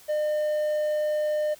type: tone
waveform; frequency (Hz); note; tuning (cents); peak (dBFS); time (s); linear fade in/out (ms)
triangle; 605; D#5; -49; -21; 0.08-1.55; 20
effects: white hiss -52 dBFS RMS until 1.59 s